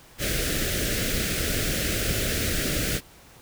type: band-stop noise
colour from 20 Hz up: pink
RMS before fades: -26 dBFS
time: 0.18-3.01 s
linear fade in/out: 50 ms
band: 640 to 1400 Hz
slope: 48 dB/octave
effects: pink hiss -51 dBFS RMS until 3.41 s